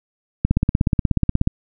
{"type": "click train", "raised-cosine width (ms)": 5, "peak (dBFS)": -3, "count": 18, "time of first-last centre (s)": [0.45, 1.474], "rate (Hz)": 16.6, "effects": []}